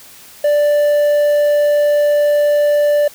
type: tone with quantisation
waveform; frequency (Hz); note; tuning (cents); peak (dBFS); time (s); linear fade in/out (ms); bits
triangle; 587.3; D5; 0; -8; 0.44-3.08; 5; 6
effects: white hiss -40 dBFS RMS until 3.14 s